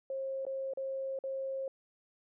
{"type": "tone with dropouts", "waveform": "sine", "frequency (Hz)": 536, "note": "C5", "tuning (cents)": 42, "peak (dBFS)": -34, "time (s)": [0.1, 1.68], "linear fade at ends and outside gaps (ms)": 2, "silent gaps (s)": [[0.452, 0.466], [0.736, 0.773], [1.189, 1.238]], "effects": []}